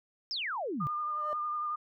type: exponential sweep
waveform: sine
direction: down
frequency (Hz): 5550 to 125.5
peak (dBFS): -32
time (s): 0.31-0.87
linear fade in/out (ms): 0
type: tone with vibrato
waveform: sine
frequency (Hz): 1209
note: D6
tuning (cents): +50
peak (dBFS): -31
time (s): 0.8-1.76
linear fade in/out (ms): 10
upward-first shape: sine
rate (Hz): 11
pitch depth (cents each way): 22
type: tone with exponential growth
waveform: triangle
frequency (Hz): 603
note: D5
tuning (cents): +46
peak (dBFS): -31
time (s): 0.98-1.33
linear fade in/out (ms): 0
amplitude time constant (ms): 74
effects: none

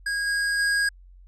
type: tone with level steps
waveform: square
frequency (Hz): 1637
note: G#6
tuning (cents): -25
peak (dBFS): -25 / -23 / -21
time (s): 0.06-0.89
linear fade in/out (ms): 5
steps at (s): 0.26 / 0.58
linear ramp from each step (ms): 20
effects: added 45 Hz sine -46 dBFS peak until 1.27 s + resampled to 24000 Hz

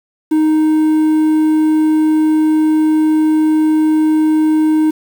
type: tone with quantisation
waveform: triangle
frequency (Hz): 311.1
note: D#4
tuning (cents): 0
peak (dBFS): -7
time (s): 0.31-4.91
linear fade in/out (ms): 10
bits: 6
effects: none

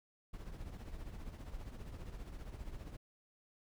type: noise with tremolo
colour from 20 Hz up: brown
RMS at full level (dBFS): -44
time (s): 0.33-2.97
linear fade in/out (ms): 10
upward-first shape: triangle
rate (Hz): 15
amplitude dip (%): 65
effects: none

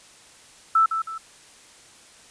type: tone with echo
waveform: sine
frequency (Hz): 1321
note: E6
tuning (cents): +3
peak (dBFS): -14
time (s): 0.75-0.86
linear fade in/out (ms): 5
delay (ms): 160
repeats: 2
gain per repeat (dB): -8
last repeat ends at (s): 1.18
effects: white hiss -50 dBFS RMS until 2.3 s + resampled to 22050 Hz

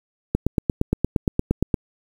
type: click train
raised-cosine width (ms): 3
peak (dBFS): -5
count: 13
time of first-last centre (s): 0.35-1.742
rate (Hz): 8.62
effects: 7-bit

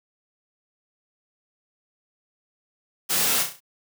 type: noise with echo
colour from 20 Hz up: white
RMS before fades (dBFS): -23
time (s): 3.09-3.44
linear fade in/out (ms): 20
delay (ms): 33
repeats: 5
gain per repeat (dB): -6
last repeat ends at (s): 3.605
effects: high-pass 150 Hz 12 dB/octave

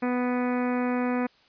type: harmonic tone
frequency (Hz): 247.7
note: B3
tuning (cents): +5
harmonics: 1 / 2 / 3 / 4 / 5 / 6 / 7 / 8 / 9 / 10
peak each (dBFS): -25 / -31 / -35 / -37 / -39 / -41 / -42 / -43 / -44 / -45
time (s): 0.02-1.27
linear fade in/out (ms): 10
effects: white hiss -60 dBFS RMS until 1.48 s + resampled to 11025 Hz

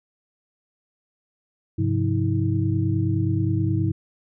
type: tone cluster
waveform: sine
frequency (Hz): 100.8 / 130.3 / 175.9 / 320.7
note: G2 / C3 / F3 / E4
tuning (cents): +49 / -7 / +13 / -48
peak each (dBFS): -22 / -25 / -29 / -26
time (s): 1.78-3.92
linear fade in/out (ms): 10
effects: none

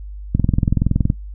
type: click train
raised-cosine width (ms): 5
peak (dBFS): -3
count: 17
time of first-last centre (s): 0.35-1.101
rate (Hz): 21.3
effects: noise-tail reverb RT60 0.1 s tail -17 dB re dry + added 50 Hz sine -29 dBFS peak until 1.34 s

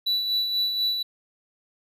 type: tone with tremolo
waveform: triangle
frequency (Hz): 3951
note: B7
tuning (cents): 0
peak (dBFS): -19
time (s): 0.06-1.03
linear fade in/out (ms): 10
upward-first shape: sine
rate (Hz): 4.1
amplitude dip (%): 45
effects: none

